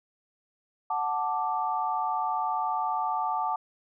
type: chord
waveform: sine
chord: D major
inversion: first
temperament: equal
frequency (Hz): 740 / 880 / 1174.7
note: F#5 / A5 / D6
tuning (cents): 0 / 0 / 0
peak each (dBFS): -31 / -29 / -31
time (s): 0.9-3.56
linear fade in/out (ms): 5
effects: none